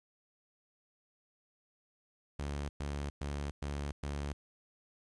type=tone bursts; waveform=sawtooth; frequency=71.7 Hz; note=D2; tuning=41 cents flat; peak=-32 dBFS; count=5; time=2.39-4.33 s; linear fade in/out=5 ms; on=300 ms; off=110 ms; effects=resampled to 22050 Hz + 11-bit